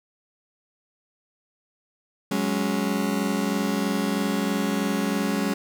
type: chord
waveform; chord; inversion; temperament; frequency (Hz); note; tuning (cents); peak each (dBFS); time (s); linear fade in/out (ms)
35% pulse; F# suspended second; none; just; 185 / 208.1 / 277.5; F#3 / G#3 / C#4; 0 / +4 / +2; -27 / -24 / -26; 2.31-5.54; 5
effects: none